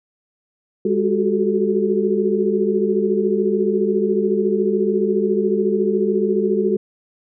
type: tone cluster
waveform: sine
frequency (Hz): 203.7 / 367.9 / 382 / 435.3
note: G#3 / F#4 / G4 / A4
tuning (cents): -33 / -10 / -45 / -19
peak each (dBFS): -21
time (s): 0.85-6.77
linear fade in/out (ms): 5
effects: none